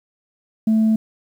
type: tone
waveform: sine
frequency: 220 Hz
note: A3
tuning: in tune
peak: -11 dBFS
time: 0.67-0.96 s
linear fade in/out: 5 ms
effects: tanh soft clip ceiling -11 dBFS + 8-bit